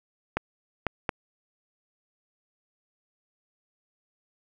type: clicks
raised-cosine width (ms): 0.5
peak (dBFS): -10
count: 3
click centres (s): 0.37 / 0.867 / 1.092
effects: none